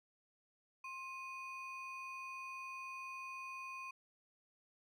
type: ring-modulated tone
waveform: triangle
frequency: 1773 Hz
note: A6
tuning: 13 cents sharp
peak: -40 dBFS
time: 0.84-3.91 s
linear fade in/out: 5 ms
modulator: 712 Hz
effects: none